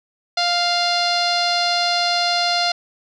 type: tone with low-pass filter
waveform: sawtooth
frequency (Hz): 699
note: F5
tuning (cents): +1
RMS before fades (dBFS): -19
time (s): 0.37-2.72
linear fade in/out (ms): 5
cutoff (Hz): 4500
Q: 7.2
effects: none